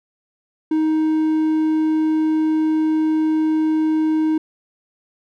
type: tone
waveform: triangle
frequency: 313.4 Hz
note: D#4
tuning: 13 cents sharp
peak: -13 dBFS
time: 0.71-4.38 s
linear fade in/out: 5 ms
effects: none